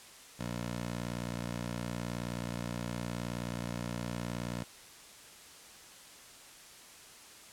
15% pulse tone with high-pass filter, 59.1 Hz, A#1, 24 cents sharp, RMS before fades -38 dBFS, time 0.39-4.64 s, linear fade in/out 10 ms, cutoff 120 Hz, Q 0.71, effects white hiss -53 dBFS RMS until 7.52 s + low-pass 10000 Hz 12 dB/octave

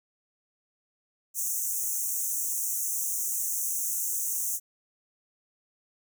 pink high-pass noise, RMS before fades -30 dBFS, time 1.34-4.6 s, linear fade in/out 50 ms, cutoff 6000 Hz, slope 96 dB/octave, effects none

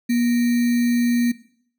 sine tone with sample-and-hold, 239.6 Hz, A#3, 48 cents sharp, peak -16 dBFS, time 0.09-1.32 s, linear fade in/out 10 ms, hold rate 2100 Hz, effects noise-tail reverb RT60 0.6 s tail -17 dB re dry

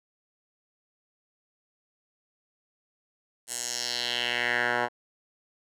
10% pulse tone with band-pass filter sweep, 121.1 Hz, B2, 34 cents flat, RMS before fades -29 dBFS, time 3.47-4.89 s, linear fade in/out 50 ms, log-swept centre 8900 to 1100 Hz, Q 2.6, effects none

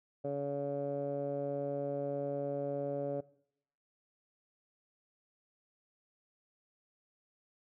15% pulse tone with low-pass filter, 141.6 Hz, C#3, 37 cents sharp, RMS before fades -36 dBFS, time 0.24-3.21 s, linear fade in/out 10 ms, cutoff 590 Hz, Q 4.3, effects noise-tail reverb RT60 0.7 s tail -21 dB re dry

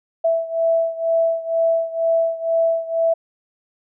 sine beating tone pair, 659.3 / 661.4 Hz, E5 / E5, 0 / +6 cents, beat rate 2.1 Hz, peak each -18 / -21 dBFS, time 0.24-3.14 s, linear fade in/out 10 ms, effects none

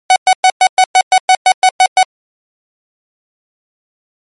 45% pulse tone bursts, 747 Hz, F#5, 16 cents sharp, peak -4 dBFS, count 12, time 0.1-2.03 s, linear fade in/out 2 ms, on 60 ms, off 110 ms, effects MP3 48 kbps

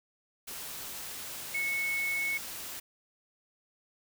sine tone in noise, 2202 Hz, C#7, 12 cents flat, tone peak -29 dBFS, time 1.54-2.38 s, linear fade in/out 10 ms, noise white, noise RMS -41 dBFS, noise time 0.47-2.8 s, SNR +9 dB, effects none

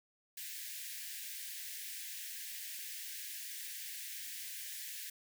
white high-pass noise, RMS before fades -45 dBFS, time 0.37-5.1 s, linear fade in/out 5 ms, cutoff 1600 Hz, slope 96 dB/octave, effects none

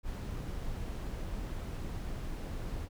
brown noise, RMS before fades -38 dBFS, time 0.03-2.89 s, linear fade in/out 50 ms, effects none

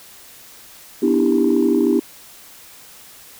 sine chord, E minor seventh, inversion second, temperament just, 247.2 / 296.7 / 329.6 / 395.6 Hz, B3 / D4 / E4 / G4, +2 / +18 / 0 / +16 cents, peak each -18 dBFS, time 1.02-2 s, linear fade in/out 10 ms, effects tanh soft clip ceiling -6 dBFS + white hiss -43 dBFS RMS until 3.39 s

